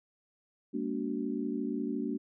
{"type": "tone cluster", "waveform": "sine", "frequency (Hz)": [202.1, 233.6, 287.8, 373.7], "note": ["G#3", "A#3", "D4", "F#4"], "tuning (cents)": [-47, 4, -35, 17], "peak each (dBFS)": [-39, -35, -35, -39], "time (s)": [0.73, 2.18], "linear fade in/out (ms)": 20, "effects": []}